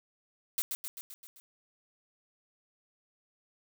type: noise with echo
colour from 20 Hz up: blue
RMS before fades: -31 dBFS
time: 0.58-0.62 s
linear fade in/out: 0 ms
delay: 130 ms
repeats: 6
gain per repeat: -4 dB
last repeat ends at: 1.4 s
effects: none